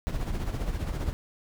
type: noise with tremolo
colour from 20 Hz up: brown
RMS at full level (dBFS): -28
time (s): 0.07-1.13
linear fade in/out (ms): 0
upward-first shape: sine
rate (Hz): 15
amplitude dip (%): 55
effects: none